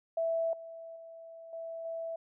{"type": "tone with level steps", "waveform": "sine", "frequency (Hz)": 659.3, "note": "E5", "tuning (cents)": 0, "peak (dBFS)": [-28, -43, -46, -38, -35], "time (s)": [0.17, 2.16], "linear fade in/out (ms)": 5, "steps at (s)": [0.53, 0.96, 1.53, 1.85], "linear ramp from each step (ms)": 2, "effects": []}